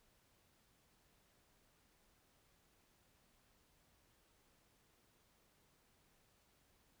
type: silence
effects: pink hiss -74 dBFS RMS until 7 s